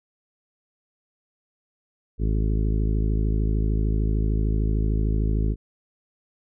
harmonic tone, 53.3 Hz, G#1, 46 cents sharp, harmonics 1 / 2 / 3 / 4 / 5 / 6 / 7 / 8, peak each -21 / -27 / -31 / -33 / -35 / -37 / -38 / -39 dBFS, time 2.18-5.56 s, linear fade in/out 50 ms, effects none

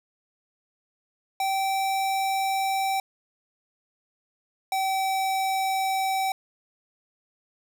square tone pair in turn, 775 / 768.3 Hz, G5 / G5, -20 / -35 cents, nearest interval unison, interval 15 cents, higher first, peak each -24 dBFS, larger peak neither, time 1.4-3 / 4.72-6.32 s, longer neither, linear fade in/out 2 ms, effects none

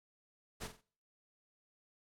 pink noise with echo, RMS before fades -43 dBFS, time 0.6-0.68 s, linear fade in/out 20 ms, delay 46 ms, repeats 3, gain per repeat -9 dB, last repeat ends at 0.818 s, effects noise-tail reverb RT60 0.5 s tail -23 dB re dry + low-pass 12000 Hz 12 dB/octave

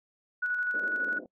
sine tone with tremolo, 1470 Hz, F#6, 12 cents flat, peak -26 dBFS, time 0.42-1.19 s, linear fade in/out 10 ms, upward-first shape square, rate 12 Hz, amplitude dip 30%
white band-pass noise, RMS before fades -44 dBFS, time 0.74-1.26 s, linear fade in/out 2 ms, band 210 to 590 Hz, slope 48 dB/octave
effects noise-tail reverb RT60 0.1 s tail -23 dB re dry

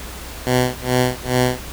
10% pulse tone with tremolo, 125.9 Hz, B2, 34 cents sharp, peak -5 dBFS, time 0.47-1.64 s, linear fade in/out 0 ms, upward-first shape sine, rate 2.4 Hz, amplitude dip 100%, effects added 60 Hz sine -35 dBFS peak until 1.72 s + pink hiss -34 dBFS RMS until 1.72 s

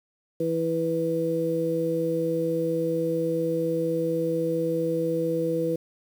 harmonic tone, 164.3 Hz, E3, 5 cents flat, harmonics 1 / 2 / 3, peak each -31 / -28 / -25 dBFS, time 0.4-5.76 s, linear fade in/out 5 ms, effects 8-bit

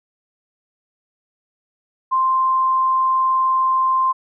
sine tone, 1046.5 Hz, C6, in tune, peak -14 dBFS, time 2.11-4.13 s, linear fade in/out 20 ms, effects none

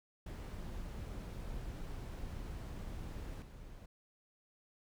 brown noise with level steps, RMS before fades -44 / -51 dBFS, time 0.26-3.86 s, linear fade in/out 5 ms, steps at 3.42 s, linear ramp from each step 2 ms, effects none

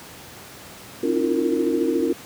sine tone cluster, 269.1 / 310.3 / 338.2 / 352.1 / 461 Hz, C4 / D#4 / E4 / F4 / A#4, +49 / -5 / +44 / +14 / -19 cents, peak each -25 dBFS, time 1.03-2.13 s, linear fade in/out 5 ms, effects pink hiss -41 dBFS RMS until 2.25 s + high-pass 100 Hz 12 dB/octave

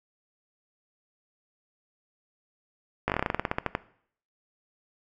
slowing click train, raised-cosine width 0.5 ms, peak -10 dBFS, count 16, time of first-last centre 3.08-3.751 s, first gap 18 ms, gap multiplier 1.12, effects noise-tail reverb RT60 0.6 s tail -18 dB re dry

